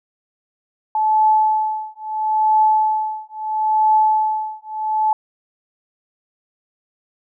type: tone with tremolo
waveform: sine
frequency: 865 Hz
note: A5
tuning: 30 cents flat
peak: -10 dBFS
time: 0.95-5.13 s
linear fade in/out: 2 ms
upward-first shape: triangle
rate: 0.75 Hz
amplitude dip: 100%
effects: none